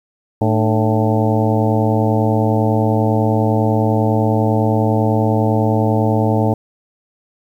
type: harmonic tone with a mistuned harmonic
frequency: 110 Hz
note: A2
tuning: in tune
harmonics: 1 / 2 / 3 / 4 / 5 / 6 / 7 / 8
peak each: -16 / -19 / -21 / -22 / -23 / -24 / -24 / -25 dBFS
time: 0.41-6.54 s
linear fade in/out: 5 ms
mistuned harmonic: 3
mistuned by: -120 cents
effects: 8-bit